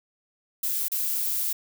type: noise with dropouts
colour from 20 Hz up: violet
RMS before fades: -27 dBFS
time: 0.63-1.53 s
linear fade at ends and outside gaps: 5 ms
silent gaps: 0.883-0.917 s
effects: none